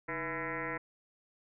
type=tone with frequency modulation; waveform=sine; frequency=1174.7 Hz; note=D6; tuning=in tune; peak=-34 dBFS; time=0.08-0.78 s; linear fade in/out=10 ms; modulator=172 Hz; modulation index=5.6; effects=none